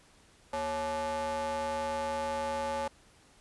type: ring-modulated tone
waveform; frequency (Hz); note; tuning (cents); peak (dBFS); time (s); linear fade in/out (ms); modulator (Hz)
square; 156.8; D#3; +14; -29; 0.53-2.88; 5; 708
effects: pink hiss -61 dBFS RMS until 3.4 s + resampled to 24000 Hz